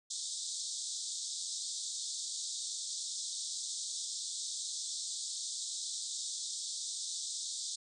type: band-pass noise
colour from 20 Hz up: white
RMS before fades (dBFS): -40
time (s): 0.1-7.76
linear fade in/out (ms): 10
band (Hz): 3500 to 8600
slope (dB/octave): 96
effects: none